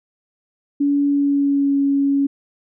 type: tone with pitch glide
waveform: sine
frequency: 284.5 to 278.8 Hz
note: C#4 to C#4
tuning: +45 to +10 cents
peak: -14 dBFS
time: 0.8-2.27 s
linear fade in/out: 10 ms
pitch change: -35 cents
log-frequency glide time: 1.07-1.77 s
effects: none